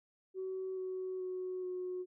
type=tone with pitch steps; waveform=sine; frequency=377 / 372.9 / 368.8 / 364.8 Hz; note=F#4 / F#4 / F#4 / F#4; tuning=+32 / +14 / -6 / -24 cents; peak=-36 dBFS; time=0.34-2.06 s; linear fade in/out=50 ms; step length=430 ms; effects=tanh soft clip ceiling -32 dBFS